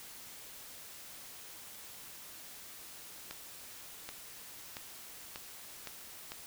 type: accelerating click train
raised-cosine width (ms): 0.2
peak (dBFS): -24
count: 6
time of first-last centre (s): 3.31-6.319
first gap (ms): 780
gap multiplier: 0.87
effects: white hiss -50 dBFS RMS until 6.46 s